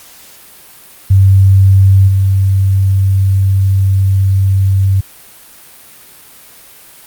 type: tone with level steps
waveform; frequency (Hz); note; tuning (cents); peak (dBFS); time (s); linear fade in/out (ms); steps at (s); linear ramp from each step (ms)
sine; 96.6; G2; -25; -3 / -7; 1.1-5.01; 10; 2.07; 20
effects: white hiss -38 dBFS RMS until 7.06 s + Opus 48 kbps